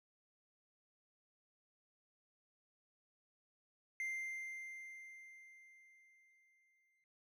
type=tone with exponential decay; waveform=triangle; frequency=2093 Hz; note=C7; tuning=in tune; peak=-36 dBFS; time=4-7.04 s; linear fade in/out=1 ms; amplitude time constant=660 ms; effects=none